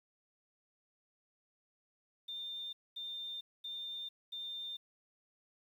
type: tone bursts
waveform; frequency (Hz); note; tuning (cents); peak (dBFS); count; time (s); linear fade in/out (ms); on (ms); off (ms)
sine; 3605; A7; +41; -40; 4; 2.28-4.77; 10; 450; 230
effects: 11-bit